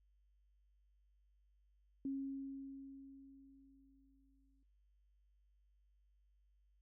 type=tone with exponential decay; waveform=sine; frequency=272.4 Hz; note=C#4; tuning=30 cents flat; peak=-37 dBFS; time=2.05-4.63 s; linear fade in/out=2 ms; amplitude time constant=560 ms; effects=noise-tail reverb RT60 0.3 s tail -18 dB re dry + added 50 Hz sine -70 dBFS peak until 6.81 s